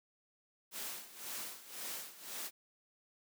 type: noise with tremolo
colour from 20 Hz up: white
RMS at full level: -42 dBFS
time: 0.71-2.51 s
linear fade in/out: 50 ms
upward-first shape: sine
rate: 1.9 Hz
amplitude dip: 80%
effects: high-pass 200 Hz 12 dB/octave